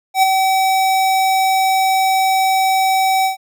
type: tone with ADSR envelope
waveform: square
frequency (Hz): 764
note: G5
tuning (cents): -45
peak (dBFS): -8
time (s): 0.14-3.37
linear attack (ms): 88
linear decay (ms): 13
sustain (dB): -5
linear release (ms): 120
effects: none